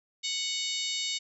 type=harmonic tone; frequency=740 Hz; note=F#5; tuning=in tune; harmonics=3 / 4 / 5 / 6 / 7 / 8 / 9 / 10; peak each=-39 / -37 / -34 / -37 / -42 / -41 / -45 / -39 dBFS; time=0.23-1.19 s; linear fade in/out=20 ms; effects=none